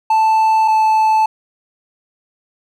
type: tone pair in turn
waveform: triangle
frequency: 880 / 873.9 Hz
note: A5 / A5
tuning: 0 / -12 cents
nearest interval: unison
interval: 12 cents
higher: first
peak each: -8 dBFS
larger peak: neither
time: 0.1-0.68 / 0.68-1.26 s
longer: neither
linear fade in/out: 5 ms
effects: none